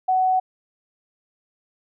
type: tone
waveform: sine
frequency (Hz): 747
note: F#5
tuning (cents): +16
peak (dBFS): -16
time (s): 0.08-0.4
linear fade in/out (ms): 10
effects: none